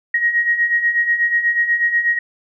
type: beating tone pair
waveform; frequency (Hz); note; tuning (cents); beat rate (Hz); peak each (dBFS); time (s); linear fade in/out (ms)
sine; 1881 / 1889.2; A#6 / A#6; +15 / +23; 8.2; -21 / -15; 0.14-2.19; 5
effects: none